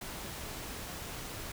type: noise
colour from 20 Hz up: pink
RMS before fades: -42 dBFS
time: 0.01-1.52 s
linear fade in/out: 5 ms
effects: none